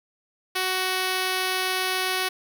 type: tone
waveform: 5% pulse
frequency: 372.7 Hz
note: F#4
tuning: 13 cents sharp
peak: -12 dBFS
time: 0.55-2.29 s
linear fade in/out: 10 ms
effects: none